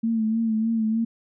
sine tone with vibrato, 223.3 Hz, A3, 26 cents sharp, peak -20 dBFS, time 0.03-1.05 s, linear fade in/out 10 ms, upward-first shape sine, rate 3.3 Hz, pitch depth 44 cents each way, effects none

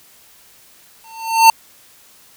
square tone with exponential growth, 902 Hz, A5, 43 cents sharp, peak -3 dBFS, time 1.04-1.5 s, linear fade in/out 2 ms, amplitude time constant 98 ms, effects white hiss -48 dBFS RMS until 2.36 s

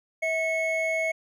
triangle tone pair together, 646.7 / 2196 Hz, E5 / C#7, -33 / -17 cents, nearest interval octave + major sixth, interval 2116 cents, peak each -25 dBFS, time 0.22-1.12 s, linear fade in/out 10 ms, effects none

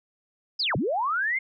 sine linear two-way sweep, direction down then up, 5274 to 97.2 to 2163 Hz, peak -23 dBFS, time 0.59-1.39 s, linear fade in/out 10 ms, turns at 0.76 s, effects none

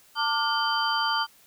sine tone cluster, 894 / 1176 / 1425 / 3095 / 4716 Hz, A5 / D6 / F6 / G7 / D8, +27 / +2 / +34 / -23 / +6 cents, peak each -28 / -29 / -29 / -30 / -31 dBFS, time 0.15-1.27 s, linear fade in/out 50 ms, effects white hiss -57 dBFS RMS until 1.46 s

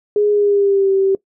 sine tone with pitch glide, 415.3 to 387.5 Hz, G#4 to G4, 0 to -20 cents, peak -11 dBFS, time 0.16-1.15 s, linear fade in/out 2 ms, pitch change -120 cents, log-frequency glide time 0.31-0.91 s, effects noise-tail reverb RT60 0.1 s tail -20 dB re dry

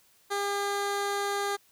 15% pulse tone with low-pass filter, 402.9 Hz, G4, 48 cents sharp, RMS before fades -30 dBFS, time 0.3-1.57 s, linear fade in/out 20 ms, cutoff 11000 Hz, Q 0.86, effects white hiss -63 dBFS RMS until 1.71 s

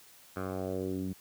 10% pulse tone with low-pass filter sweep, 94 Hz, F#2, 28 cents sharp, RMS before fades -35 dBFS, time 0.36-1.13 s, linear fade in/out 5 ms, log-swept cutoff 1400 to 210 Hz, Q 2.3, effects white hiss -57 dBFS RMS until 1.2 s + high-pass 60 Hz 12 dB/octave

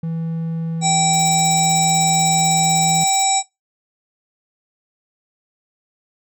triangle tone, 164.1 Hz, E3, 8 cents flat, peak -19 dBFS, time 0.03-3.04 s, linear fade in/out 5 ms
harmonic tone, 775 Hz, G5, 20 cents flat, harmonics 1 / 3 / 5 / 7 / 9 / 10, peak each -17 / -28 / -24 / -29 / -27 / -19 dBFS, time 0.81-3.43 s, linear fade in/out 50 ms
blue noise with tremolo, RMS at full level -33 dBFS, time 1.13-3.24 s, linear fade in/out 2 ms, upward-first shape sine, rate 16 Hz, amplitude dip 95%
effects noise-tail reverb RT60 0.2 s tail -20 dB re dry

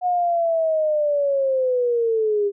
sine linear sweep, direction down, 728 to 398.7 Hz, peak -17 dBFS, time 0.01-2.52 s, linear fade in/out 50 ms, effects none

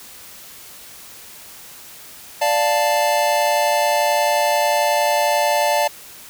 square chord, D minor, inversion none, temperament equal, 587.3 / 698.5 / 880 Hz, D5 / F5 / A5, 0 / 0 / 0 cents, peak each -20 / -22 / -20 dBFS, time 2.41-5.88 s, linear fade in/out 10 ms, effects white hiss -40 dBFS RMS until 6.29 s

